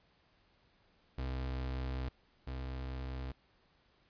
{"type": "tone pair in turn", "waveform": "35% pulse", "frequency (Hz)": [64.7, 65], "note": ["C2", "C2"], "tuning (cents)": [-19, -11], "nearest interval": "unison", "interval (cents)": 8, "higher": "second", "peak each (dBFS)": [-34, -37], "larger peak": "first", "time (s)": [[1.18, 2.09], [2.47, 3.32]], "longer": "first", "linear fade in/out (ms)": 5, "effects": ["pink hiss -70 dBFS RMS until 4.09 s", "resampled to 11025 Hz"]}